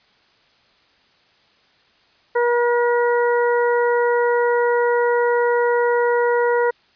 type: harmonic tone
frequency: 479.3 Hz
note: A#4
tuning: 48 cents sharp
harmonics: 1 / 2 / 3 / 4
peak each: -16 / -22 / -26 / -28 dBFS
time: 2.35-6.71 s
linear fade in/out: 10 ms
effects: white hiss -57 dBFS RMS until 6.95 s + resampled to 11025 Hz